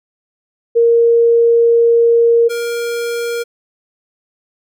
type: tone pair in turn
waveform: sine / square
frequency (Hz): 466.2 / 470.5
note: A#4 / A#4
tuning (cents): 0 / +16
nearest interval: unison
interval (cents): 16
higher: second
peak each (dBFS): -7 / -18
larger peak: first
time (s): 0.75-2.49 / 2.49-3.44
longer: first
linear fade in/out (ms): 20
effects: none